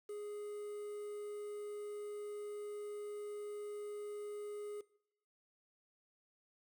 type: tone with quantisation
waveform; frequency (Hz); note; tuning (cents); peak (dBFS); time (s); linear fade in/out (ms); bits
triangle; 415.3; G#4; 0; -40; 0.09-4.81; 5; 10
effects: noise-tail reverb RT60 0.7 s tail -21 dB re dry